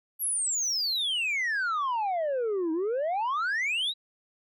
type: exponential two-way sweep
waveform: sine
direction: down then up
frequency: 11890 to 311.5 to 3967 Hz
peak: -23 dBFS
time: 0.19-3.94 s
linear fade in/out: 50 ms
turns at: 2.72 s
effects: tanh soft clip ceiling -25 dBFS